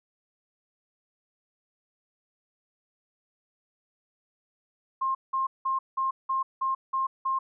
sine tone bursts, 1063 Hz, C6, 27 cents sharp, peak -24 dBFS, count 8, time 5.01-7.39 s, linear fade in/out 10 ms, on 140 ms, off 180 ms, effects none

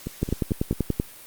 two click trains, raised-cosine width 3 ms, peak -9 / -16 dBFS, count 9 / 4, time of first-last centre 0.23-0.999 / 0.07-0.728 s, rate 10.4 / 4.56 Hz, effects white hiss -45 dBFS RMS until 1.26 s + Opus 48 kbps

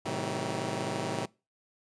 10% pulse chord, A diminished seventh, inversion none, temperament just, 110 / 132 / 158.4 / 190.08 Hz, A2 / C3 / Eb3 / Gb3, 0 / +16 / +31 / +47 cents, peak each -29 dBFS, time 0.05-1.26 s, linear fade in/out 10 ms, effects noise-tail reverb RT60 0.3 s tail -24 dB re dry + resampled to 22050 Hz

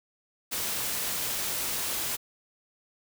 white noise, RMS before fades -31 dBFS, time 0.51-2.17 s, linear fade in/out 20 ms, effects none

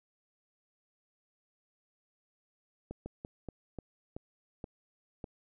slowing click train, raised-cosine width 2 ms, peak -27 dBFS, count 8, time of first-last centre 2.91-5.242 s, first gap 150 ms, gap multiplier 1.26, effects none

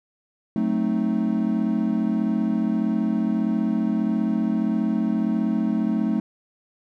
triangle chord, F# diminished seventh, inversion none, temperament equal, 185 / 220 / 261.6 / 311.1 Hz, F#3 / A3 / C4 / Eb4, 0 / 0 / 0 / 0 cents, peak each -26 / -20 / -26 / -26 dBFS, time 0.56-6.2 s, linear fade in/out 2 ms, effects none

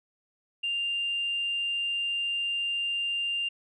sine tone, 2794 Hz, F7, in tune, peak -26 dBFS, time 0.63-3.49 s, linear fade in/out 10 ms, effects tanh soft clip ceiling -22 dBFS

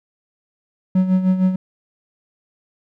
triangle tone with tremolo, 186.1 Hz, F#3, 10 cents sharp, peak -9 dBFS, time 0.95-1.56 s, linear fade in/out 5 ms, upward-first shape sine, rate 6.5 Hz, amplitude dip 65%, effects none

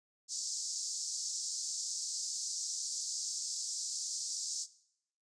white band-pass noise, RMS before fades -39 dBFS, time 0.28-4.67 s, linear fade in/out 50 ms, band 4700 to 7700 Hz, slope 48 dB/octave, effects noise-tail reverb RT60 0.7 s tail -18 dB re dry + resampled to 22050 Hz

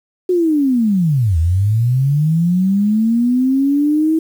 sine linear two-way sweep, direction down then up, 370.2 to 78.1 to 323.5 Hz, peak -11 dBFS, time 0.29-4.19 s, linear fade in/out 5 ms, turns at 1.38 s, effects 7-bit

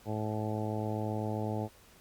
harmonic tone, 107.6 Hz, A2, 38 cents flat, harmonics 1 / 2 / 3 / 4 / 5 / 6 / 7 / 8, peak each -35 / -38 / -40 / -41 / -42 / -43 / -43 / -44 dBFS, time 0.05-1.69 s, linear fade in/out 50 ms, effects pink hiss -59 dBFS RMS until 2 s + Opus 48 kbps

